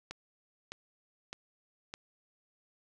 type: click train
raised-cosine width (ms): 0.2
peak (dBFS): -23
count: 4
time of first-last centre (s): 0.11-1.939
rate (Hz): 1.64
effects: none